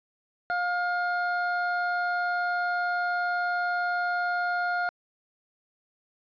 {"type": "tone pair together", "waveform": "triangle", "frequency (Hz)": [709.5, 1419], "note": ["F5", "F6"], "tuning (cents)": [27, 27], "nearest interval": "octave", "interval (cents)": 1200, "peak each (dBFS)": -26, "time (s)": [0.5, 4.89], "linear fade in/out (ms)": 0, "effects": ["resampled to 11025 Hz"]}